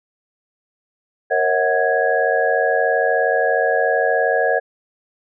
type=tone cluster; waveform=sine; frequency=467.8 / 547 / 640 / 737 / 1660 Hz; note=A#4 / C#5 / D#5 / F#5 / G#6; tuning=+6 / -23 / +49 / -7 / -1 cents; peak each=-21 dBFS; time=1.3-4.6 s; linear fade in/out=20 ms; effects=none